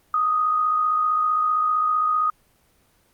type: tone with amplitude modulation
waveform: sine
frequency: 1244.5 Hz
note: D#6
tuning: in tune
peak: -16 dBFS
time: 0.14-2.3 s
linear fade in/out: 2 ms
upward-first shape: sine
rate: 55.4 Hz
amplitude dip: 40%
effects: pink hiss -61 dBFS RMS until 3.13 s + Opus 24 kbps